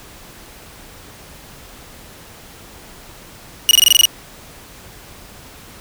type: tone bursts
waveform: sawtooth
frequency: 2900 Hz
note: F#7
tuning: 35 cents flat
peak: -3 dBFS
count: 9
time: 3.69-4.054 s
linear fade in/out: 0 ms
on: 20 ms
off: 23 ms
effects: pink hiss -40 dBFS RMS until 5.8 s